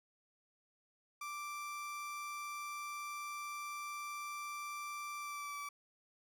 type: tone with pitch glide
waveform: 30% pulse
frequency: 1174.7 to 1155.2 Hz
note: D6 to D6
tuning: 0 to -29 cents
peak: -39 dBFS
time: 1.21-5.69 s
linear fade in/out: 5 ms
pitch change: -29 cents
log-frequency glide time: 5.18-5.58 s
effects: none